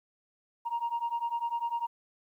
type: beating tone pair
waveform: sine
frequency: 932.3 / 942.3 Hz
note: A#5 / A#5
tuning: 0 / +18 cents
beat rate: 10 Hz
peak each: -32 / -31 dBFS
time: 0.65-1.87 s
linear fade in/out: 20 ms
effects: tanh soft clip ceiling -25 dBFS + 11-bit